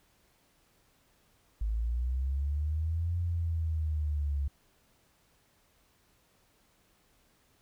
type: linear two-way sweep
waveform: sine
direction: up then down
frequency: 51.91 to 87.4 to 69.4 Hz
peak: -28 dBFS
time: 1.61-4.48 s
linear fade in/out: 5 ms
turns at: 3.18 s
effects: pink hiss -68 dBFS RMS until 7.61 s